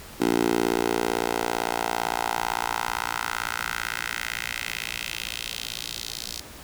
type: tone with high-pass filter sweep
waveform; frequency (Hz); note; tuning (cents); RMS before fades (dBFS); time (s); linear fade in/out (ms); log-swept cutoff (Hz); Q
10% pulse; 57.8; A#1; -14; -28; 0.2-6.41; 10; 310 to 4600; 2
effects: pink hiss -43 dBFS RMS until 6.63 s